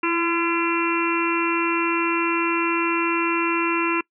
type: harmonic tone with a mistuned harmonic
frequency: 340 Hz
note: F4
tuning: 46 cents flat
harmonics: 1 / 3 / 4 / 5 / 6 / 7 / 8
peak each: -23 / -26 / -28 / -34 / -34 / -28 / -27 dBFS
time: 0.03-4.01 s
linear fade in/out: 5 ms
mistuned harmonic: 1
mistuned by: -24 cents
effects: noise-tail reverb RT60 0.1 s tail -24 dB re dry